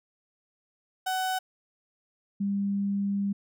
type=tone pair in turn; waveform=35% pulse / sine; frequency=750 / 199.68 Hz; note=F#5 / G3; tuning=+23 / +32 cents; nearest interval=octave + major seventh; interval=2291 cents; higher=first; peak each=-25 dBFS; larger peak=neither; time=1.06-1.39 / 2.4-3.33 s; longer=second; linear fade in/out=10 ms; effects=none